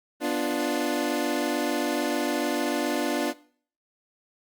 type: chord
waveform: 25% pulse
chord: B diminished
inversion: none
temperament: equal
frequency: 246.9 / 293.7 / 349.2 Hz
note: B3 / D4 / F4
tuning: 0 / 0 / 0 cents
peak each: -27 / -23 / -26 dBFS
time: 0.2-3.34 s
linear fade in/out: 50 ms
effects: noise-tail reverb RT60 0.5 s tail -19 dB re dry + Opus 32 kbps